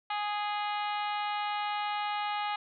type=harmonic tone with a mistuned harmonic; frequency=415.3 Hz; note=G#4; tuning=in tune; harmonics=2 / 3 / 4 / 5 / 6 / 7 / 8 / 9 / 10; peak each=-32 / -37 / -44 / -42 / -44 / -43 / -48 / -48 / -51 dBFS; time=0.1-2.56 s; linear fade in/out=5 ms; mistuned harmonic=6; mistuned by=-17 cents; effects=none